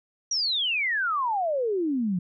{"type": "exponential sweep", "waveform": "sine", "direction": "down", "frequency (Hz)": [5850, 170.7], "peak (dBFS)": -23, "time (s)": [0.31, 2.19], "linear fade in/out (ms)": 5, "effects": []}